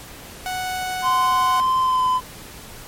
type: tone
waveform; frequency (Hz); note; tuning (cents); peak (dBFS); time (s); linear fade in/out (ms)
sawtooth; 740; F#5; 0; -20; 0.46-1.6; 0
type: tone with pitch glide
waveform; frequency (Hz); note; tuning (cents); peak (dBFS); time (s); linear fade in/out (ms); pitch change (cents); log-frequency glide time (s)
triangle; 1036 to 1014.7; C6 to B5; -17 to +47; -14; 1.02-2.21; 50; -36; 1.8-2.04
effects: pink hiss -39 dBFS RMS until 2.87 s + MP3 64 kbps